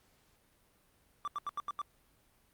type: tone bursts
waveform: triangle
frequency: 1171 Hz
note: D6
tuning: 5 cents flat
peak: -32 dBFS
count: 6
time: 1.25-1.816 s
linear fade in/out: 0 ms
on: 26 ms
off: 82 ms
effects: pink hiss -69 dBFS RMS until 2.53 s + Opus 48 kbps